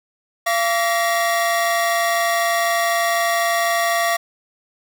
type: tone cluster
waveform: 45% pulse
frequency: 684 / 1148 / 1886 Hz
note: F5 / D6 / A#6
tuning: -36 / -40 / +20 cents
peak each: -19 / -23 / -23 dBFS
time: 0.46-4.17 s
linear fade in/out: 10 ms
effects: none